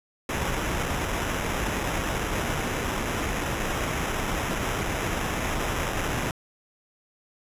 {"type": "noise with sample-and-hold", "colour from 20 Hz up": "pink", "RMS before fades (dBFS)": -28, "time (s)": [0.29, 6.31], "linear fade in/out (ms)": 2, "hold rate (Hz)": 4410, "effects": ["resampled to 32000 Hz"]}